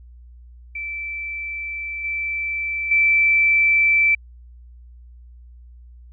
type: tone with level steps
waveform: sine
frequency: 2328 Hz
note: D7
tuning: 16 cents flat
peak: -26 / -22 / -13 dBFS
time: 0.75-4.15 s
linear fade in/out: 5 ms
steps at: 2.04 / 2.91 s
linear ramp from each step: 5 ms
effects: added 60 Hz sine -41 dBFS peak until 6.12 s